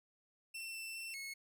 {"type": "tone with pitch steps", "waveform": "sawtooth", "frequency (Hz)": [2693, 2673, 2690, 2186], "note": ["E7", "E7", "E7", "C#7"], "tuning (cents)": [36, 23, 34, -25], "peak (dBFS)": -40, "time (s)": [0.54, 1.34], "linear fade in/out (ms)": 10, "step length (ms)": 200, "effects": []}